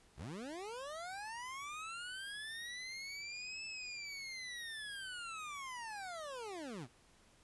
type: linear two-way sweep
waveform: 25% pulse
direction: up then down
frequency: 44.89 to 2637 to 103 Hz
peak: -40 dBFS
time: 0.16-6.88 s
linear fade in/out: 50 ms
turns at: 3.65 s
effects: pink hiss -67 dBFS RMS until 7.43 s + resampled to 24000 Hz